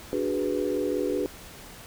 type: chord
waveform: sine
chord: G# half-diminished seventh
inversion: second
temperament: equal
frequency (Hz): 293.7 / 370 / 415.3 / 493.9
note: D4 / F#4 / G#4 / B4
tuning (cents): 0 / 0 / 0 / 0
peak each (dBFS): -30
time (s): 0.13-1.26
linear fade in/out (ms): 0
effects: pink hiss -45 dBFS RMS until 1.86 s